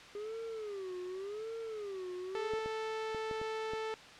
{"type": "tone with vibrato", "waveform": "triangle", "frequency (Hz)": 405.7, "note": "G#4", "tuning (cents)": -41, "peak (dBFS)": -37, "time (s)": [0.15, 2.59], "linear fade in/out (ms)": 2, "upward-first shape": "sine", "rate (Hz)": 0.88, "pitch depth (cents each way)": 200}
{"type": "tone", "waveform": "sawtooth", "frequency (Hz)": 440, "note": "A4", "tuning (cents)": 0, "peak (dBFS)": -32, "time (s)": [2.35, 3.94], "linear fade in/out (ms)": 0}
{"type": "clicks", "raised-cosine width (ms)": 2, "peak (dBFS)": -31, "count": 6, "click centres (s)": [2.536, 2.66, 3.147, 3.312, 3.415, 3.735]}
{"effects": ["white hiss -52 dBFS RMS until 4.19 s", "low-pass 4000 Hz 12 dB/octave"]}